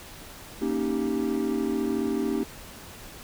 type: chord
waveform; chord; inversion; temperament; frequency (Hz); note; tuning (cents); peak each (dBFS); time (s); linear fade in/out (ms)
triangle; Eb dominant seventh; second; equal; 233.1 / 277.2 / 311.1 / 392; Bb3 / Db4 / Eb4 / G4; 0 / 0 / 0 / 0; -28; 0.61-2.44; 10
effects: pink hiss -44 dBFS RMS until 3.23 s